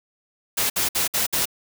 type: noise bursts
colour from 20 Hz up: white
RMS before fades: -22 dBFS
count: 5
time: 0.57-1.456 s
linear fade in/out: 10 ms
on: 130 ms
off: 59 ms
effects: none